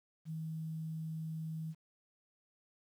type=tone with quantisation; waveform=sine; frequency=159.5 Hz; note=D#3; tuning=43 cents sharp; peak=-38 dBFS; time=0.25-1.75 s; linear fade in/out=50 ms; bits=11; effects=none